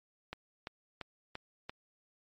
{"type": "click train", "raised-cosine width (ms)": 0.3, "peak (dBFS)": -24, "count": 5, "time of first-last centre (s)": [0.33, 1.695], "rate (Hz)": 2.93, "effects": ["MP3 48 kbps"]}